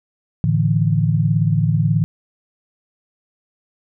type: chord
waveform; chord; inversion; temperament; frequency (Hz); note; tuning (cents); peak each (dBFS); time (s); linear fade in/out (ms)
sine; A suspended fourth; none; just; 110 / 146.67 / 165; A2 / D3 / E3; 0 / -2 / +2; -18; 0.44-2.04; 0
effects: none